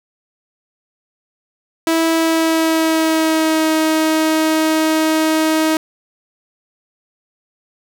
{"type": "tone with pitch glide", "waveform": "sawtooth", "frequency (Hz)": [326.7, 315.8], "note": ["E4", "D#4"], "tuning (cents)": [-15, 26], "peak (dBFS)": -9, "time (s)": [1.87, 5.77], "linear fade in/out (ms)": 2, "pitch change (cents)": -59, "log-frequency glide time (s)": [2.11, 3.73], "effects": []}